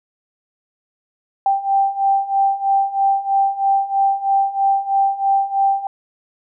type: beating tone pair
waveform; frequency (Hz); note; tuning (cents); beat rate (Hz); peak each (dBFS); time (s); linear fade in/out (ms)
sine; 784 / 787.1; G5 / G5; 0 / +7; 3.1; -19 / -16; 1.46-5.87; 2
effects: none